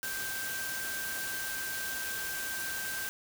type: tone in noise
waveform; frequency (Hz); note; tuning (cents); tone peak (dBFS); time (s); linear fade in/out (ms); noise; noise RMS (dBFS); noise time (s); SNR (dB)
sine; 1568; G6; 0; -37; 0.03-3.09; 0; white; -38; 0.03-3.09; -2
effects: none